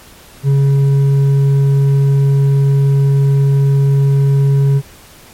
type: tone with hard clipping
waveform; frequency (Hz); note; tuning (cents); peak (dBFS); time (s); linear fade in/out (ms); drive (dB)
sine; 138.59; C#3; 0; -9; 0.43-4.82; 50; 4
effects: pink hiss -40 dBFS RMS until 5.33 s + MP3 64 kbps